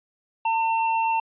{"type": "tone", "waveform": "square", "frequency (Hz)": 902, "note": "A5", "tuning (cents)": 43, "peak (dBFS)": -21, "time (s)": [0.45, 1.2], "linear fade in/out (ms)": 5, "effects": ["resampled to 8000 Hz"]}